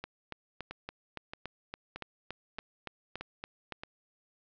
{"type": "two click trains", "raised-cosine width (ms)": 0.3, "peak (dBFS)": [-22, -24], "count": [14, 6], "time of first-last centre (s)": [[0.04, 3.723], [0.71, 3.835]], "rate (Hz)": [3.53, 1.6], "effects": ["low-pass 5000 Hz 12 dB/octave"]}